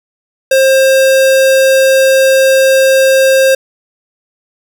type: tone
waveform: square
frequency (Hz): 532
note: C5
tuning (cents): +29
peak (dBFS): -6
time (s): 0.51-3.55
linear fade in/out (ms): 5
effects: none